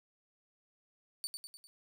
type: tone with echo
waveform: 25% pulse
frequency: 4538 Hz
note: C#8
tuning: 40 cents sharp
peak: -31 dBFS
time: 1.24-1.27 s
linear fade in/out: 0 ms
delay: 100 ms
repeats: 4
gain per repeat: -5 dB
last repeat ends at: 1.67 s
effects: none